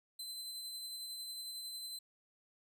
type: tone with tremolo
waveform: sawtooth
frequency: 4060 Hz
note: B7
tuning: 47 cents sharp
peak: -39 dBFS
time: 0.19-1.99 s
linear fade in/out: 5 ms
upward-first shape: sine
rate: 11 Hz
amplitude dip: 25%
effects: none